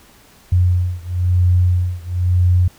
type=beating tone pair; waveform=sine; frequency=89.2 / 90.2 Hz; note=F2 / F#2; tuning=+37 / -44 cents; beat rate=1 Hz; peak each=-15 / -16 dBFS; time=0.52-2.68 s; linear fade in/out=5 ms; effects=pink hiss -48 dBFS RMS until 2.78 s